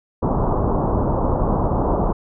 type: low-pass noise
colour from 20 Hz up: pink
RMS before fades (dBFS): -19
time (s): 0.22-2.13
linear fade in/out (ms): 10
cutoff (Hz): 1100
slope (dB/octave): 48
effects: none